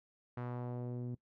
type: tone with low-pass filter sweep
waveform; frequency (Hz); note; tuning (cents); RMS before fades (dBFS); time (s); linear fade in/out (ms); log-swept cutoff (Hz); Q
sawtooth; 122.6; B2; -12; -41; 0.37-1.15; 5; 1500 to 280; 1.2
effects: noise-tail reverb RT60 0.1 s tail -20 dB re dry